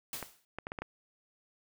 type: noise with exponential decay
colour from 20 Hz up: white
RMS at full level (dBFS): -37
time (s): 0.13-0.45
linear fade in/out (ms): 1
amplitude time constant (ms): 69
type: clicks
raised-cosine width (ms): 0.5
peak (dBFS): -23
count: 6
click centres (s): 0.227 / 0.586 / 0.669 / 0.719 / 0.788 / 0.82
effects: none

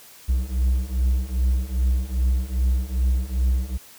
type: beating tone pair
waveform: triangle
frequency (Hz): 61.74 / 64.24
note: B1 / C2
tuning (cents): 0 / -31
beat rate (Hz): 2.5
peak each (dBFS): -21 / -19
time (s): 0.28-3.78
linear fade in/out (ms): 20
effects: white hiss -47 dBFS RMS until 3.98 s

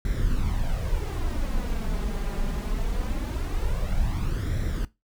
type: noise with flanger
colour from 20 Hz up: brown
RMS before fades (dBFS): -26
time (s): 0.05-4.85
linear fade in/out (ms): 2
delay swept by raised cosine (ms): 0.53 to 5.03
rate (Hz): 0.22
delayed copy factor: +0.6
effects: noise-tail reverb RT60 0.2 s tail -18 dB re dry

